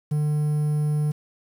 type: tone with quantisation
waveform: triangle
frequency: 150 Hz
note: D3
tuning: 37 cents sharp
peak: -18 dBFS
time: 0.11-1.12 s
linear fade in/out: 10 ms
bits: 8
effects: none